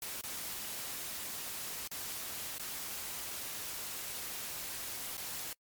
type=noise with dropouts; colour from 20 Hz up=white; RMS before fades=-41 dBFS; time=0.02-5.53 s; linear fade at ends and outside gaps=2 ms; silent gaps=0.212-0.236 / 1.876-1.913 / 2.583-2.595 / 5.171-5.177 s; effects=noise-tail reverb RT60 0.1 s tail -26 dB re dry + MP3 96 kbps